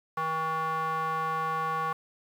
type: tone with band-pass filter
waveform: square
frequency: 160 Hz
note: D#3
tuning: 49 cents sharp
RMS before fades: -30 dBFS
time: 0.17-1.93 s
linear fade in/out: 5 ms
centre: 1100 Hz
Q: 4.3
effects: 9-bit